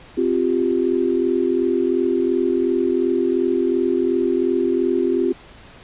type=chord; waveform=sine; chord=C suspended fourth; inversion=none; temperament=equal; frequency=261.6 / 349.2 / 392 Hz; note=C4 / F4 / G4; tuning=0 / 0 / 0 cents; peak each=-22 / -19 / -21 dBFS; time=0.17-5.33 s; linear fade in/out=10 ms; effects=pink hiss -44 dBFS RMS until 5.83 s + resampled to 8000 Hz